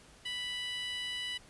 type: tone with high-pass filter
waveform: 15% pulse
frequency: 987.8 Hz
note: B5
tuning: in tune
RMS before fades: -38 dBFS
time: 0.25-1.38 s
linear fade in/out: 10 ms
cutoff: 2500 Hz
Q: 5
effects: pink hiss -58 dBFS RMS until 1.49 s + resampled to 24000 Hz